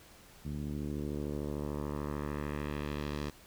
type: tone with low-pass filter sweep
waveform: 10% pulse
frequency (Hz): 73.42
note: D2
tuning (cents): 0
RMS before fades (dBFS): -37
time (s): 0.45-3.3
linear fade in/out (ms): 5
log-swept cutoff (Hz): 190 to 5400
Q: 1.2
effects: pink hiss -57 dBFS RMS until 3.46 s